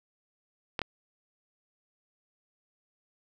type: clicks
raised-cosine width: 0.3 ms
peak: -14 dBFS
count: 2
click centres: 0.792 / 0.817 s
effects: none